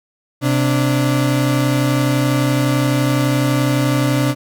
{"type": "tone pair together", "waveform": "35% pulse", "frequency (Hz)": [129.7, 291.2], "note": ["C3", "D4"], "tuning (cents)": [-15, -15], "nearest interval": "octave + major second", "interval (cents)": 1400, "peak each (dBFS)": [-14, -16], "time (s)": [0.41, 4.35], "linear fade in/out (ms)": 50, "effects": []}